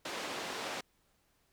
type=band-pass noise; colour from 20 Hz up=pink; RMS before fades=-40 dBFS; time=0.05-0.81 s; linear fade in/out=5 ms; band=350 to 5600 Hz; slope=12 dB/octave; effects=pink hiss -73 dBFS RMS until 1.52 s